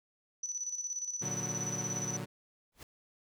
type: tone with tremolo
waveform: sine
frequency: 5960 Hz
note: F#8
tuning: 12 cents sharp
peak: -33 dBFS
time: 0.43-2.17 s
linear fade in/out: 5 ms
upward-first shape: square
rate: 17 Hz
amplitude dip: 60%
type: chord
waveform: sawtooth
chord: Bb augmented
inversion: none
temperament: equal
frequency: 116.54 / 146.83 / 185 Hz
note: Bb2 / D3 / F#3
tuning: 0 / 0 / 0 cents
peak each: -38 dBFS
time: 1.21-2.26 s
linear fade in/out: 20 ms
type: noise with exponential growth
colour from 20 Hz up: pink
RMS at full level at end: -44 dBFS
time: 2.72-2.83 s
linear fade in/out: 2 ms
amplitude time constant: 22 ms
effects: none